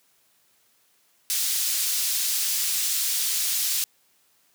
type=high-pass noise; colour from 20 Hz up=pink; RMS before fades=-25 dBFS; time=1.3-3.84 s; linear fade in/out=0 ms; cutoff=4700 Hz; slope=12 dB/octave; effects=white hiss -64 dBFS RMS until 4.54 s + high-pass 100 Hz 12 dB/octave